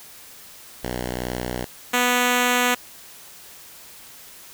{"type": "tone pair in turn", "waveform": "5% pulse", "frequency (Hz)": [61.6, 246.4], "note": ["B1", "B3"], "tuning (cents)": [-4, -4], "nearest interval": "2 octaves", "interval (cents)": 2400, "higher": "second", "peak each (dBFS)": [-15, -6], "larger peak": "second", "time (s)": [[0.83, 1.65], [1.93, 2.75]], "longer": "neither", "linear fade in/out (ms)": 10, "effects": ["white hiss -44 dBFS RMS until 4.53 s"]}